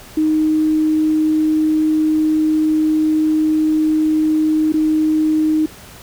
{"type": "tone with dropouts", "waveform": "sine", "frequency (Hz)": 310.9, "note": "D#4", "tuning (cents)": -1, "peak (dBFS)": -12, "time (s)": [0.17, 5.66], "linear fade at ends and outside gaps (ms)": 5, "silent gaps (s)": [4.723, 4.739], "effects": ["pink hiss -39 dBFS RMS until 6.02 s"]}